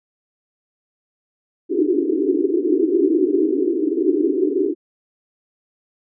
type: band-pass noise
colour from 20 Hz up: white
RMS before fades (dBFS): -18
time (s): 1.69-4.75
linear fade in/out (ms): 50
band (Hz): 280 to 410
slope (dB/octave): 96
effects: none